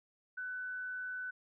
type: tone with frequency modulation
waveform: sine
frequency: 1500 Hz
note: F#6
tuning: 23 cents sharp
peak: -38 dBFS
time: 0.37-1.31 s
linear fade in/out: 10 ms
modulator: 98.9 Hz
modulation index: 0.24
effects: none